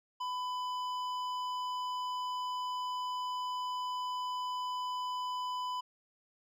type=tone with hard clipping; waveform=sine; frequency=1000 Hz; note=B5; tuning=21 cents sharp; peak=-36 dBFS; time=0.2-5.81 s; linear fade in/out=10 ms; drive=10 dB; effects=none